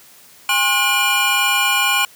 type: tone cluster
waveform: square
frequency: 813 / 1070 / 1444 / 2397 / 2936 Hz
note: G#5 / C6 / F#6 / D7 / F#7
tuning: -37 / +38 / -43 / +35 / -14 cents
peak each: -25 / -22 / -23 / -19 / -21 dBFS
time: 0.49-2.05 s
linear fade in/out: 2 ms
effects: white hiss -46 dBFS RMS until 2.15 s + high-pass 80 Hz 12 dB/octave